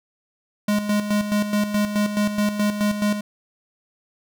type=tone with tremolo; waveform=square; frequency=207.7 Hz; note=G#3; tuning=in tune; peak=-18 dBFS; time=0.68-3.21 s; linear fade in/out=5 ms; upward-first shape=square; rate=4.7 Hz; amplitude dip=60%; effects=none